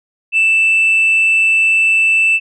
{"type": "tone with amplitude modulation", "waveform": "sine", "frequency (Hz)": 2651, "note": "E7", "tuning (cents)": 9, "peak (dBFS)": -6, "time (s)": [0.32, 2.4], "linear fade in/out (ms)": 50, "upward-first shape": "sine", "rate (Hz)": 196, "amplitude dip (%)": 30, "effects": ["tanh soft clip ceiling -6 dBFS"]}